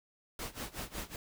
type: noise with tremolo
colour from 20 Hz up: pink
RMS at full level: -39 dBFS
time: 0.39-1.16 s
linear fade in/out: 2 ms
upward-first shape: sine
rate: 5.4 Hz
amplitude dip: 90%
effects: none